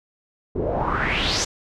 pink noise with low-pass filter sweep, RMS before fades -23 dBFS, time 0.55-1.45 s, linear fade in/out 10 ms, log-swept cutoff 370 to 6700 Hz, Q 4.4, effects none

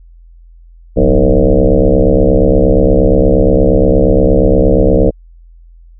sine tone with frequency modulation, 246.9 Hz, B3, in tune, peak -5 dBFS, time 0.96-5.11 s, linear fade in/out 20 ms, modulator 68.5 Hz, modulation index 4.8, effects added 42 Hz sine -36 dBFS peak until 5.99 s

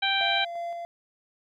harmonic tone, 784 Hz, G5, in tune, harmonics 1 / 2 / 3 / 4 / 5, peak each -29 / -29 / -29 / -29 / -29 dBFS, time 0.02-0.45 s, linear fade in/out 10 ms
triangle tone with tremolo, 686 Hz, F5, 31 cents flat, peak -28 dBFS, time 0.21-0.85 s, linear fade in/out 0 ms, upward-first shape square, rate 2.9 Hz, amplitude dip 30%
effects none

